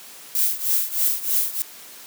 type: noise with tremolo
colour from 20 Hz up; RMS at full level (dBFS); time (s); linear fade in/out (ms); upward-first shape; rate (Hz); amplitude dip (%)
violet; -18; 0.35-1.62; 0; triangle; 3.2; 90
effects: white hiss -42 dBFS RMS until 2.06 s + high-pass 200 Hz 12 dB/octave